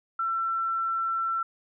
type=tone; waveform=sine; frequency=1345 Hz; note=E6; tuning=34 cents sharp; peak=-25 dBFS; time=0.19-1.43 s; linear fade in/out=5 ms; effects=none